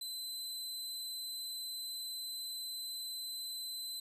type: tone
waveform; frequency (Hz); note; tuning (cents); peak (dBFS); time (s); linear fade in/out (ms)
sawtooth; 4041; B7; +39; -37; 0.01-4; 5
effects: resampled to 32000 Hz